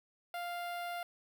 sawtooth tone with notch filter, 698.5 Hz, F5, in tune, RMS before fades -40 dBFS, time 0.34-1.03 s, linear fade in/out 2 ms, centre 6700 Hz, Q 0.75, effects none

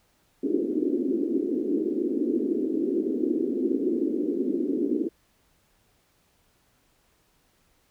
white band-pass noise, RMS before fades -26 dBFS, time 0.43-5.09 s, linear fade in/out 10 ms, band 250 to 380 Hz, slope 48 dB/octave, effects pink hiss -66 dBFS RMS until 7.9 s

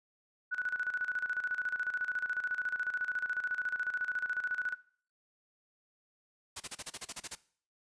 sine tone with tremolo, 1480 Hz, F#6, in tune, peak -30 dBFS, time 0.51-4.75 s, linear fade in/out 20 ms, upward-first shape square, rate 14 Hz, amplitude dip 75%
white noise bursts, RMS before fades -39 dBFS, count 11, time 6.56-7.353 s, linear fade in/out 10 ms, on 43 ms, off 32 ms
effects noise-tail reverb RT60 0.5 s tail -19 dB re dry + resampled to 22050 Hz

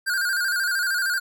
square tone with vibrato, 1510 Hz, F#6, 35 cents sharp, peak -22 dBFS, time 0.06-1.2 s, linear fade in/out 20 ms, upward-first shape square, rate 13 Hz, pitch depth 75 cents each way, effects none

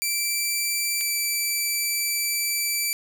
10% pulse tone pair in turn, 2337 / 2326 Hz, D7 / D7, -9 / -17 cents, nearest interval unison, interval 8 cents, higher first, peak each -14 dBFS, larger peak neither, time 0.02-1.01 / 1.01-2.93 s, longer second, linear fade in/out 0 ms, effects none

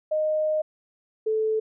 sine tone pair in turn, 618 / 437 Hz, D#5 / A4, -12 / -12 cents, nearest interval tritone, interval 600 cents, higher first, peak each -21 dBFS, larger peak neither, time 0.11-0.62 / 1.26-1.6 s, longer first, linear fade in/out 10 ms, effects none

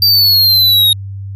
square exponential sweep, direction down, 4703 to 3729 Hz, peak -7 dBFS, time 0.02-0.93 s, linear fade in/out 2 ms, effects added 98 Hz sine -22 dBFS peak until 1.35 s

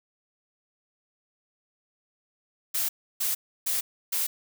blue noise bursts, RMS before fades -27 dBFS, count 4, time 2.74-4.27 s, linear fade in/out 10 ms, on 150 ms, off 310 ms, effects none

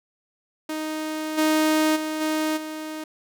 sawtooth tone with level steps, 311.1 Hz, D#4, in tune, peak -23 / -14 / -22 / -18 / -27 dBFS, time 0.69-3.04 s, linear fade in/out 5 ms, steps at 1.37 / 1.95 / 2.2 / 2.56 s, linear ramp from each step 20 ms, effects none

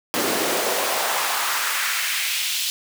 pink noise with high-pass filter sweep, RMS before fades -23 dBFS, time 0.14-2.7 s, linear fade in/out 0 ms, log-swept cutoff 290 to 3600 Hz, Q 1.7, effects none

